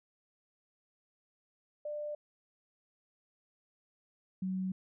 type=tone pair in turn; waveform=sine; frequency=595 / 187.41 Hz; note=D5 / F#3; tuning=+22 / +22 cents; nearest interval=octave + minor sixth; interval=2000 cents; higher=first; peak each=-36 / -32 dBFS; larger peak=second; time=1.85-2.15 / 4.42-4.72 s; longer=neither; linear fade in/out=5 ms; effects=none